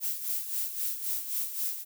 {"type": "noise with tremolo", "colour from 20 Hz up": "violet", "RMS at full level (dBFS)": -30, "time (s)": [0, 1.85], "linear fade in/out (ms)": 50, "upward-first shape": "sine", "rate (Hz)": 3.8, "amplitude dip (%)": 65, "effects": []}